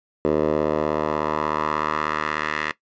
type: tone with band-pass filter sweep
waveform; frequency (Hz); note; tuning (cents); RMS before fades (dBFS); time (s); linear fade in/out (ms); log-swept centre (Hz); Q
10% pulse; 76.5; D#2; -29; -23; 0.25-2.72; 0; 470 to 1900; 1.9
effects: noise-tail reverb RT60 0.1 s tail -17 dB re dry + resampled to 16000 Hz